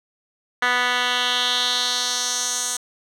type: tone with band-pass filter sweep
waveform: 10% pulse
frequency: 246.9 Hz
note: B3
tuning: in tune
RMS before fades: -22 dBFS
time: 0.62-2.77 s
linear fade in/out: 5 ms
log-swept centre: 2000 to 7500 Hz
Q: 2.4
effects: none